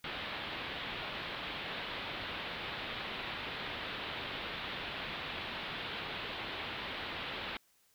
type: low-pass noise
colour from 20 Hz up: white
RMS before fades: -41 dBFS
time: 0.04-7.57 s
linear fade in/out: 2 ms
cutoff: 3800 Hz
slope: 48 dB/octave
effects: white hiss -70 dBFS RMS until 7.94 s